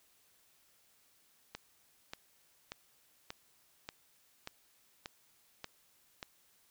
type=click train; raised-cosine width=0.2 ms; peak=-24 dBFS; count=9; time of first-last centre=1.55-6.228 s; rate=1.71 Hz; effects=white hiss -69 dBFS RMS until 6.7 s